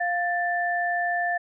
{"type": "tone pair together", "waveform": "sine", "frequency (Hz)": [700, 1766.8], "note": ["F5", "A6"], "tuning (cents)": [4, 7], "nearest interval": "octave + major third", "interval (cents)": 1603, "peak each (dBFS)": [-25, -26], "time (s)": [0, 1.38], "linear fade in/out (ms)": 10, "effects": []}